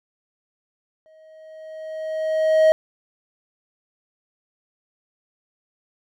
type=tone with exponential growth; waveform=triangle; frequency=631 Hz; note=D#5; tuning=24 cents sharp; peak=-8 dBFS; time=1.06-2.72 s; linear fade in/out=0 ms; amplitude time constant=360 ms; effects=none